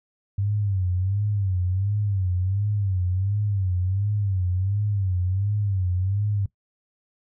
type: tone with vibrato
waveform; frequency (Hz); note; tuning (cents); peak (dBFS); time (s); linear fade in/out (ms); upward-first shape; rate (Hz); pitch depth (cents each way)
sine; 97; G2; -18; -21; 0.38-6.46; 5; sine; 1.4; 130
effects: noise-tail reverb RT60 0.1 s tail -18 dB re dry